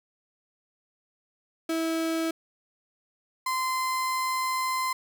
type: tone pair in turn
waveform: 35% pulse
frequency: 325.8 / 1034.4 Hz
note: E4 / C6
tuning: -20 / -20 cents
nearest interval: octave + minor sixth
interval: 2000 cents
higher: second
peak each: -24 dBFS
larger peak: neither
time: 1.69-2.31 / 3.46-4.93 s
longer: second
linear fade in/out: 5 ms
effects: none